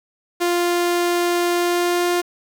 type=tone with pitch glide; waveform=sawtooth; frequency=349.2 to 351.8 Hz; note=F4 to F4; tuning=0 to +13 cents; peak=-13 dBFS; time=0.4-2.22 s; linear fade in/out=20 ms; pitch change=+13 cents; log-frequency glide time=1.54-2.08 s; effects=7-bit